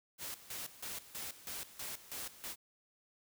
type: noise with tremolo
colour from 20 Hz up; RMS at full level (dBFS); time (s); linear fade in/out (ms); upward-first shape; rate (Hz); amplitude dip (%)
white; -43; 0.18-2.56; 50; square; 3.1; 80
effects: none